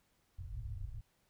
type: low-pass noise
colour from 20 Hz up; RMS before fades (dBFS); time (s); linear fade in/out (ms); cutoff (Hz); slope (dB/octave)
white; -43; 0.38-1.01; 10; 110; 48
effects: pink hiss -75 dBFS RMS until 1.29 s